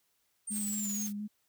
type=exponential sweep; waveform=sine; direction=down; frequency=8870 to 6330 Hz; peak=-35 dBFS; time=0.47-1.07 s; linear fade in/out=10 ms
type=noise with tremolo; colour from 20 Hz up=blue; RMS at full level=-41 dBFS; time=0.5-1.13 s; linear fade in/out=50 ms; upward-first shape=square; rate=18 Hz; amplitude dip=30%
type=tone with vibrato; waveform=sine; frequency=207.7 Hz; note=G#3; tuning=in tune; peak=-35 dBFS; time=0.5-1.28 s; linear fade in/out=20 ms; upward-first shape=square; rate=4.3 Hz; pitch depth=20 cents each way
effects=white hiss -75 dBFS RMS until 1.48 s